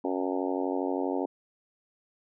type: harmonic tone with a mistuned harmonic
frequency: 92.5 Hz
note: F#2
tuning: in tune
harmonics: 3 / 4 / 5 / 6 / 7 / 8 / 9 / 10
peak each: -31 / -33 / -35 / -37 / -38 / -39 / -40 / -41 dBFS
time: 0.04-1.26 s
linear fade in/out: 5 ms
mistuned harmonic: 10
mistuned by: -34 cents
effects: none